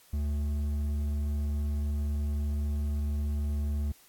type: tone with hard clipping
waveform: triangle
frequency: 73.2 Hz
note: D2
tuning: 5 cents flat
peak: -29 dBFS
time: 0.13-3.92 s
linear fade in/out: 5 ms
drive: 10 dB
effects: white hiss -59 dBFS RMS until 4.08 s + AAC 64 kbps